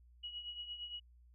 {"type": "tone with tremolo", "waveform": "sine", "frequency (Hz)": 2912, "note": "F#7", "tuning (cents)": -28, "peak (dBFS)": -40, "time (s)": [0.23, 1], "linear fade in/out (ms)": 10, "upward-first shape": "triangle", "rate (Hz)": 8.7, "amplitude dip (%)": 70, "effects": ["added 60 Hz sine -60 dBFS peak until 1.34 s"]}